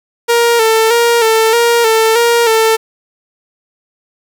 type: tone with vibrato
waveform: sawtooth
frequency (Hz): 457.6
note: A#4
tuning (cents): -32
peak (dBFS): -4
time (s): 0.28-2.77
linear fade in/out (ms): 20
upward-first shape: square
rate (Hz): 1.6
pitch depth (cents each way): 47
effects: none